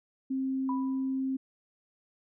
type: tone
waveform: sine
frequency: 265.1 Hz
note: C4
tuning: 23 cents sharp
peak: -28 dBFS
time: 0.3-1.37 s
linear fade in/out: 10 ms
type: tone with exponential decay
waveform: sine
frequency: 987.8 Hz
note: B5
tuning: in tune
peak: -31 dBFS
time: 0.69-1.2 s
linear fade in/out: 2 ms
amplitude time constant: 110 ms
effects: none